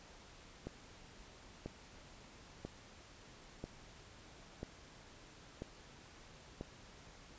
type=click train; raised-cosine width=2 ms; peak=-29 dBFS; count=7; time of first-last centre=0.67-6.611 s; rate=1.01 Hz; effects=pink hiss -58 dBFS RMS until 7.38 s + resampled to 16000 Hz